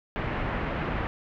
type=low-pass noise; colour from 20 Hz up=pink; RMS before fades=-30 dBFS; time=0.16-1.07 s; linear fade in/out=0 ms; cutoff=2400 Hz; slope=24 dB/octave; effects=none